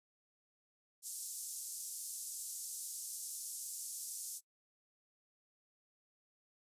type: band-pass noise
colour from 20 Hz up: white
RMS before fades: -45 dBFS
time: 1.02-4.41 s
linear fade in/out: 50 ms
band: 6000 to 11000 Hz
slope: 24 dB/octave
effects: noise-tail reverb RT60 0.1 s tail -22 dB re dry + resampled to 32000 Hz